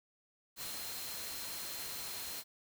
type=tone in noise; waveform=sine; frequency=4159 Hz; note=C8; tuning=11 cents flat; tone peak=-49 dBFS; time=0.56-2.44 s; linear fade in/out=50 ms; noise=white; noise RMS=-43 dBFS; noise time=0.56-2.44 s; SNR=-9 dB; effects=none